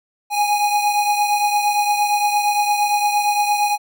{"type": "beating tone pair", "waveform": "square", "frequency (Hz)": [826, 834.7], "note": ["G#5", "G#5"], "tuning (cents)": [-10, 9], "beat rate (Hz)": 8.7, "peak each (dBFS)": [-17, -24], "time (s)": [0.3, 3.78], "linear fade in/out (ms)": 50, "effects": []}